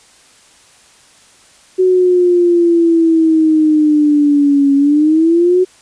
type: exponential two-way sweep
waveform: sine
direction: down then up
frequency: 372.8 to 277.2 to 372.8 Hz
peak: -7 dBFS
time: 1.78-5.65 s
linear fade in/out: 20 ms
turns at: 4.75 s
effects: white hiss -46 dBFS RMS until 5.81 s + resampled to 22050 Hz